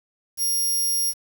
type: tone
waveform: 5% pulse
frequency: 5600 Hz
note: F8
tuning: 4 cents sharp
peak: -15 dBFS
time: 0.37-1.14 s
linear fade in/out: 50 ms
effects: 7-bit